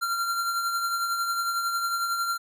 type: tone with tremolo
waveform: square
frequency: 1377 Hz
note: F6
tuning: 25 cents flat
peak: -24 dBFS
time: 0.01-2.38 s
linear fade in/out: 20 ms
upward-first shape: triangle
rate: 11 Hz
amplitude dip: 45%
effects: none